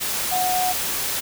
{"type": "tone in noise", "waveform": "sine", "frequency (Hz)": 733, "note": "F#5", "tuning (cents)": -16, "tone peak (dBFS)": -20, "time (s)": [0.31, 0.73], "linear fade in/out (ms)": 20, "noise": "white", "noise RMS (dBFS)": -25, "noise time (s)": [0, 1.21], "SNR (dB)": 2, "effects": []}